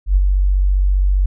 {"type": "tone with ADSR envelope", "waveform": "sine", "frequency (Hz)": 47.54, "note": "F#1", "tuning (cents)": 48, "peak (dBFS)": -7, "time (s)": [0.06, 1.26], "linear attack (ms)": 100, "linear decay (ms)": 30, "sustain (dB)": -4, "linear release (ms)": 5, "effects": []}